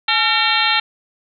harmonic tone with a mistuned harmonic, 454.9 Hz, A#4, 42 cents flat, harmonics 2 / 3 / 4 / 5 / 6 / 7 / 8 / 9, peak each -22 / -22 / -22 / -22 / -22 / -22 / -22 / -22 dBFS, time 0.08-0.8 s, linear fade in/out 5 ms, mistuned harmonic 2, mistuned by -110 cents, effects none

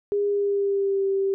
sine tone with pitch glide, 407.2 to 390.2 Hz, G#4 to G4, -34 to -8 cents, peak -20 dBFS, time 0.12-1.34 s, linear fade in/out 0 ms, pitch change -74 cents, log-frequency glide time 0.27-1.06 s, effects none

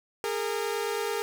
sawtooth tone pair together, 409.9 / 459.1 Hz, G#4 / A#4, -23 / -26 cents, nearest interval major second, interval 197 cents, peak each -27 dBFS, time 0.24-1.22 s, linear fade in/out 0 ms, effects none

